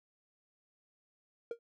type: tone with exponential decay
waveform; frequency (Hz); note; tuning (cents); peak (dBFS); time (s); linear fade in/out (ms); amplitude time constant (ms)
triangle; 467.5; A#4; +5; -30; 1.51-1.59; 2; 16
effects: none